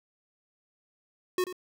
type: tone with echo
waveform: square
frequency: 365 Hz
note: F#4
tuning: 24 cents flat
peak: -25 dBFS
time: 1.38-1.44 s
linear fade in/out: 2 ms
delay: 87 ms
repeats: 1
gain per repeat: -12 dB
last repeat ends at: 1.527 s
effects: none